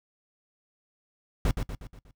brown noise with echo, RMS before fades -23 dBFS, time 1.45-1.51 s, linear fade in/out 2 ms, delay 120 ms, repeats 5, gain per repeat -6 dB, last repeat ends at 2.11 s, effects noise-tail reverb RT60 0.1 s tail -21 dB re dry

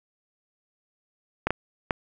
clicks, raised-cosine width 0.5 ms, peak -8 dBFS, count 3, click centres 1.47 / 1.506 / 1.908 s, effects none

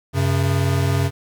square tone pair together, 94.4 / 135.81 Hz, F#2 / C#3, +35 / -35 cents, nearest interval tritone, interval 630 cents, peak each -20 dBFS, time 0.13-1.11 s, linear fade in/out 50 ms, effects 9-bit

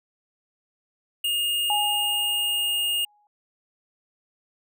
square tone, 2840 Hz, F7, 28 cents sharp, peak -23 dBFS, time 1.24-3.05 s, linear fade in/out 5 ms
sine tone with exponential decay, 830.6 Hz, G#5, in tune, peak -22 dBFS, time 1.7-3.27 s, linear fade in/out 1 ms, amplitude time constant 340 ms
effects none

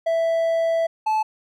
triangle tone pair in turn, 660 / 868.2 Hz, E5 / A5, +2 / -23 cents, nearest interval perfect fourth, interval 475 cents, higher second, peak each -16 dBFS, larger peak neither, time 0.06-0.87 / 1.06-1.23 s, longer first, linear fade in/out 10 ms, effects none

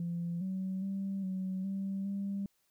sine tone with pitch steps, 171.4 / 188.9 / 195 / 187.8 / 194.6 / 198.2 Hz, F3 / F#3 / G3 / F#3 / G3 / G3, -32 / +36 / -9 / +26 / -12 / +19 cents, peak -32 dBFS, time 0-2.46 s, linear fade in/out 2 ms, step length 410 ms, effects tanh soft clip ceiling -29 dBFS + white hiss -75 dBFS RMS until 2.7 s

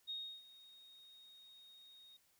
sine tone with ADSR envelope, 3729 Hz, A#7, in tune, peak -40 dBFS, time 0.07-2.17 s, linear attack 29 ms, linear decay 320 ms, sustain -18 dB, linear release 7 ms, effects white hiss -74 dBFS RMS until 2.39 s

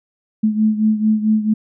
sine beating tone pair, 215 / 219.5 Hz, A3 / A3, -40 / -4 cents, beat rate 4.5 Hz, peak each -14 / -19 dBFS, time 0.43-1.54 s, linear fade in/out 10 ms, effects none

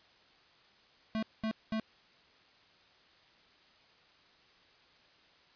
square tone bursts, 220 Hz, A3, in tune, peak -32 dBFS, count 3, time 1.15-1.798 s, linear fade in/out 0 ms, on 76 ms, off 210 ms, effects white hiss -63 dBFS RMS until 5.55 s + resampled to 11025 Hz

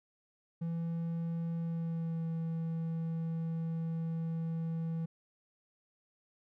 triangle tone with pitch glide, 166.8 to 163.93 Hz, E3 to E3, +21 to -9 cents, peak -31 dBFS, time 0.61-5.06 s, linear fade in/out 10 ms, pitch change -30 cents, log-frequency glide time 1.58-2.27 s, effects none

